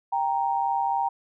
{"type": "tone pair together", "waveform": "sine", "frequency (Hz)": [788.7, 932.3], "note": ["G5", "A#5"], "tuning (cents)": [10, 0], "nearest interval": "minor third", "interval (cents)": 290, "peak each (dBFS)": -25, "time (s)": [0.12, 1.09], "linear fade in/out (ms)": 10, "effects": []}